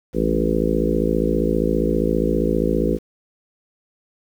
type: harmonic tone with a mistuned harmonic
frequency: 55 Hz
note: A1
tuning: in tune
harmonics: 1 / 3 / 4 / 5 / 6 / 7 / 8 / 9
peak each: -25 / -25 / -25 / -25 / -25 / -25 / -25 / -25 dBFS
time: 0.13-2.99 s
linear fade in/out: 50 ms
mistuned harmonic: 3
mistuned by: +21 cents
effects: 8-bit